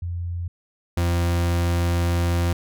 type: tone pair in turn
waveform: sine / 40% pulse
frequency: 86.8 / 86.25 Hz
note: F2 / F2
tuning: -10 / -21 cents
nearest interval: unison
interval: 11 cents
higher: first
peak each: -25 / -18 dBFS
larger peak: second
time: 0.02-0.48 / 0.97-2.53 s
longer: second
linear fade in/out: 5 ms
effects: none